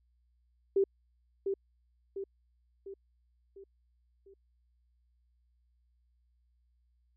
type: tone with echo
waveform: sine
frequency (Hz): 391.5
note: G4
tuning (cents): -2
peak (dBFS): -23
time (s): 0.76-0.84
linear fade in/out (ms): 5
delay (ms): 700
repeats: 5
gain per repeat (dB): -6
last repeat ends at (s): 4.34
effects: added 60 Hz sine -68 dBFS peak until 7.16 s